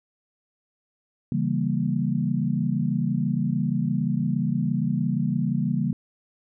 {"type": "chord", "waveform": "sine", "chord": "C# diminished seventh", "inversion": "none", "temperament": "equal", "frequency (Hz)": [138.59, 164.81, 196, 233.1], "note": ["C#3", "E3", "G3", "Bb3"], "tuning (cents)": [0, 0, 0, 0], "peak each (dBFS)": -27, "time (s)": [1.32, 5.93], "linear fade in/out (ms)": 2, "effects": []}